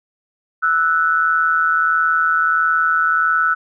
sine tone pair together, 1318.5 / 1480 Hz, E6 / F#6, 0 / 0 cents, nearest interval major second, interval 200 cents, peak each -16 dBFS, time 0.62-3.55 s, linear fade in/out 20 ms, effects none

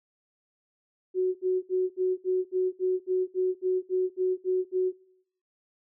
sine tone bursts, 370 Hz, F#4, in tune, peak -22 dBFS, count 14, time 1.14-4.925 s, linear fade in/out 50 ms, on 210 ms, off 65 ms, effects noise-tail reverb RT60 0.8 s tail -24 dB re dry

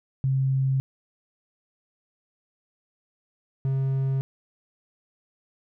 sine / triangle tone pair in turn, 133.6 / 134.37 Hz, C3 / C3, +36 / +46 cents, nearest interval unison, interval 10 cents, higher second, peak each -20 dBFS, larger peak neither, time 0.24-0.8 / 3.65-4.21 s, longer neither, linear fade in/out 0 ms, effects none

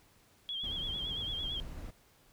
sine tone with vibrato, 3273 Hz, G#7, 26 cents flat, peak -35 dBFS, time 0.49-1.6 s, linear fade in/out 0 ms, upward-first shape sine, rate 8.9 Hz, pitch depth 67 cents each way
brown noise, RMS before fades -43 dBFS, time 0.63-1.91 s, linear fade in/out 10 ms
effects pink hiss -65 dBFS RMS until 2.32 s

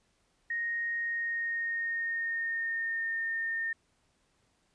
sine tone with pitch glide, 1864.7 to 1823.2 Hz, A#6 to A#6, 0 to -39 cents, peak -30 dBFS, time 0.5-3.73 s, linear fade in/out 5 ms, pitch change -39 cents, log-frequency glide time 0.97-3.19 s, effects pink hiss -72 dBFS RMS until 4.74 s + resampled to 22050 Hz

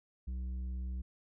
sine tone with tanh clipping, 63 Hz, B1, 35 cents sharp, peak -37 dBFS, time 0.27-1.02 s, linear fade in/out 10 ms, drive 7 dB, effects none

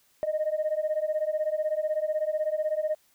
sine beating tone pair, 609 / 625 Hz, D#5 / D#5, -37 / +8 cents, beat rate 16 Hz, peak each -27 dBFS, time 0.23-2.95 s, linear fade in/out 0 ms, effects tanh soft clip ceiling -20 dBFS + white hiss -65 dBFS RMS until 3.14 s

